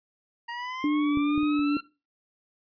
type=linear sweep; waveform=25% pulse; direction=up; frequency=936 to 1371 Hz; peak=-29 dBFS; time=0.48-1.81 s; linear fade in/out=10 ms
type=tone with vibrato; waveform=sine; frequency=293.7 Hz; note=D4; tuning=in tune; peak=-21 dBFS; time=0.84-1.77 s; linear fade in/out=2 ms; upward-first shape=triangle; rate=2.1 Hz; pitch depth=31 cents each way
type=clicks; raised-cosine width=3 ms; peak=-22 / -23 / -30 / -32 dBFS; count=4; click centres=1.173 / 1.378 / 1.431 / 1.593 s
effects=noise-tail reverb RT60 0.3 s tail -20 dB re dry + resampled to 11025 Hz